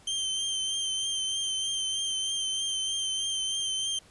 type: tone with vibrato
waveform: sawtooth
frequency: 3131 Hz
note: G7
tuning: 3 cents flat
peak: -25 dBFS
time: 0.07-3.99 s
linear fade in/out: 5 ms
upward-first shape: triangle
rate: 3.2 Hz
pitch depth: 31 cents each way
effects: pink hiss -57 dBFS RMS until 4.1 s + resampled to 24000 Hz